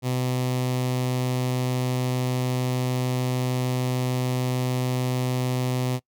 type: tone with notch filter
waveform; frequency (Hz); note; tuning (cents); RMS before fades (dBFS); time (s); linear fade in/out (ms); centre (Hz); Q
sawtooth; 126.7; B2; +45; -25; 0.02-6; 50; 1500; 1.8
effects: noise-tail reverb RT60 0.1 s tail -23 dB re dry